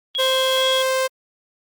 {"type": "tone with tremolo", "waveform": "sine", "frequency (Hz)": 3310, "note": "G#7", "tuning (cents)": -6, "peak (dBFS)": -19, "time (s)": [0.15, 0.82], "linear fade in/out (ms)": 0, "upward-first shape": "triangle", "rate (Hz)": 2.4, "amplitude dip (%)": 30}
{"type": "tone", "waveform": "sawtooth", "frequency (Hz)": 523.3, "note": "C5", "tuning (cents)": 0, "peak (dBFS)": -14, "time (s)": [0.18, 1.08], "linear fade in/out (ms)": 20}
{"effects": ["Opus 24 kbps"]}